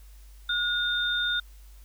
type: tone pair together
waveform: sine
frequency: 1442 / 3634 Hz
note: F#6 / A#7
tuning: -45 / -45 cents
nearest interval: octave + major third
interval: 1600 cents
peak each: -27 dBFS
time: 0.49-1.4 s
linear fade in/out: 5 ms
effects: added 50 Hz sine -46 dBFS peak until 1.84 s + white hiss -60 dBFS RMS until 1.84 s